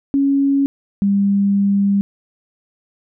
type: tone pair in turn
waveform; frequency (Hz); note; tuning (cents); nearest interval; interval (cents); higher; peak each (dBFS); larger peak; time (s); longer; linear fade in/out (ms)
sine; 277.2 / 199.45; C#4 / G3; 0 / +30; tritone; 570; first; -12; neither; 0.14-0.66 / 1.02-2.01; second; 0
effects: none